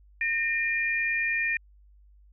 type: tone pair together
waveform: sine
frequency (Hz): 1832.3 / 2403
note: A#6 / D7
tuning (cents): -30 / +39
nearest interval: perfect fourth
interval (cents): 469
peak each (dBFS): -27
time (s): 0.21-1.57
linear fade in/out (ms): 2
effects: added 50 Hz sine -53 dBFS peak until 2.32 s